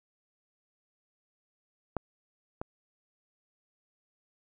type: clicks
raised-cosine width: 1 ms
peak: -16 / -21 dBFS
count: 2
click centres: 1.967 / 2.615 s
effects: none